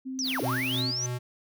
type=tone; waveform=sine; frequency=261.6 Hz; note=C4; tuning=in tune; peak=-32 dBFS; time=0.05-0.92 s; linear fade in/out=20 ms
type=linear two-way sweep; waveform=sine; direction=down then up; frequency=6170 to 245.4 to 6170 Hz; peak=-28 dBFS; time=0.19-1.06 s; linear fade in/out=0 ms; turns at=0.41 s
type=band-stop noise; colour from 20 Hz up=white; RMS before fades=-40 dBFS; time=0.23-0.84 s; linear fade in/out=50 ms; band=6300 to 8900 Hz; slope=96 dB/octave
type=tone with tremolo; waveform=square; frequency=123.47 Hz; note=B2; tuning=in tune; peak=-30 dBFS; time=0.42-1.19 s; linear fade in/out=20 ms; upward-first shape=sine; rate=3.2 Hz; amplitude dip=60%
effects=none